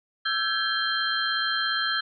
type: tone cluster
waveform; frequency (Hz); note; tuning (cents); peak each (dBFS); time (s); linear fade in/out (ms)
sine; 1334 / 1568 / 1685 / 3181 / 4136; E6 / G6 / G#6 / G7 / C8; +20 / 0 / +25 / +25 / -21; -30; 0.25-2.01; 10
effects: none